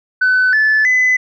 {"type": "tone with pitch steps", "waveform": "sine", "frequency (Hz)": [1508, 1739, 2012], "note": ["F#6", "A6", "B6"], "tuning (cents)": [32, -21, 32], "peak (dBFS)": -8, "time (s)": [0.21, 1.17], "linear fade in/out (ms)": 10, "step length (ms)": 320, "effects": ["tanh soft clip ceiling -7 dBFS"]}